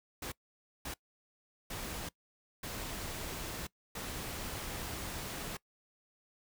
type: noise bursts at uneven times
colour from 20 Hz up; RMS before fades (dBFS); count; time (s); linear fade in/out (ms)
pink; -41; 5; 0.22-0.32 / 0.85-0.94 / 1.7-2.09 / 2.63-3.67 / 3.95-5.57; 5
effects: noise-tail reverb RT60 0.1 s tail -22 dB re dry